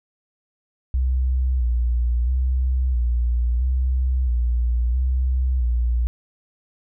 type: tone with vibrato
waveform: sine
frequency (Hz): 61.74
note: B1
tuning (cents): 0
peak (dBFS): -17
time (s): 0.94-6.07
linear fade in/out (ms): 0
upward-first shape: square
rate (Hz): 0.75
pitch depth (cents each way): 59
effects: none